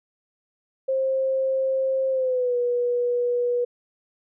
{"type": "tone with pitch glide", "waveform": "sine", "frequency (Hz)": [530, 486], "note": ["C5", "B4"], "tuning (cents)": [22, -28], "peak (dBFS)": -20, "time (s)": [0.88, 3.65], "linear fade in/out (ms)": 10, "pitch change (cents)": -150, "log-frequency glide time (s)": [2.1, 2.57], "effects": []}